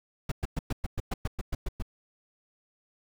brown noise bursts, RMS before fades -29 dBFS, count 12, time 0.29-1.824 s, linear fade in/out 5 ms, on 27 ms, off 110 ms, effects none

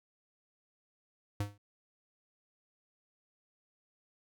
square tone with exponential decay, 102.2 Hz, G#2, 27 cents flat, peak -29 dBFS, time 1.4-1.58 s, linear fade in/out 5 ms, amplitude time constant 39 ms, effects none

